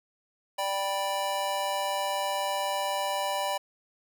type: chord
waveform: square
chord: G major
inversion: second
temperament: just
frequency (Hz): 588 / 784 / 980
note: D5 / G5 / B5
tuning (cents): +2 / 0 / -14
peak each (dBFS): -33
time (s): 0.58-3.58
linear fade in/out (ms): 10
effects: none